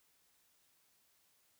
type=silence; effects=white hiss -73 dBFS RMS until 1.59 s